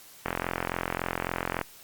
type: click train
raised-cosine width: 0.5 ms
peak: -12 dBFS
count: 60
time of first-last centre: 0.26-1.613 s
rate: 43.6 Hz
effects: white hiss -51 dBFS RMS until 1.83 s + Opus 48 kbps